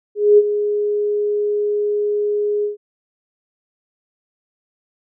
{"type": "tone with ADSR envelope", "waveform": "sine", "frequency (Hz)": 415.3, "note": "G#4", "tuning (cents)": 0, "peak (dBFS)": -5, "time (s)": [0.15, 2.77], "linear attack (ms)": 230, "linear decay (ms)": 40, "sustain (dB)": -11, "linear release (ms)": 130, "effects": []}